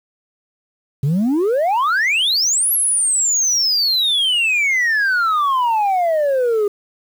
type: exponential two-way sweep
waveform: sine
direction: up then down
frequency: 130.81 to 11580 to 402 Hz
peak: -11 dBFS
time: 1.03-6.68 s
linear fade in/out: 5 ms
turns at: 2.72 s
effects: tanh soft clip ceiling -13 dBFS + 7-bit